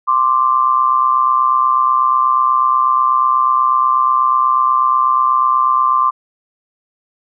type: tone pair together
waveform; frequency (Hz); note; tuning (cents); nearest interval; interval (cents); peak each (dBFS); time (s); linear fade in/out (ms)
sine; 1046.5 / 1174.7; C6 / D6; 0 / 0; major second; 200; -13; 0.07-6.11; 20
effects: none